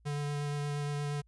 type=tone with vibrato; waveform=square; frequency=145.4 Hz; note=D3; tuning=17 cents flat; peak=-33 dBFS; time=0.05-1.22 s; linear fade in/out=20 ms; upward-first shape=sine; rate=8.5 Hz; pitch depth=11 cents each way; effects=added 57 Hz sine -61 dBFS peak until 1.27 s + resampled to 24000 Hz